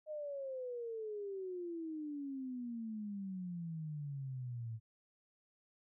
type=exponential sweep; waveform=sine; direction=down; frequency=622.3 to 110 Hz; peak=-40 dBFS; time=0.06-4.8 s; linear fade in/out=50 ms; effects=none